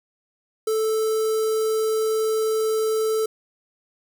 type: tone with notch filter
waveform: square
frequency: 438.9 Hz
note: A4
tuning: 4 cents flat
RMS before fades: -22 dBFS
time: 0.67-3.26 s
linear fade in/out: 5 ms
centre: 2400 Hz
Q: 0.55
effects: none